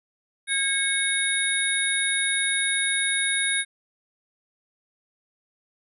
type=tone cluster; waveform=sine; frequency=1623 / 2197 / 3728 / 10000 Hz; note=G#6 / C#7 / A#7 / D#9; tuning=-40 / -16 / -1 / +8 cents; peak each=-27 dBFS; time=0.47-3.65 s; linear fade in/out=50 ms; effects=none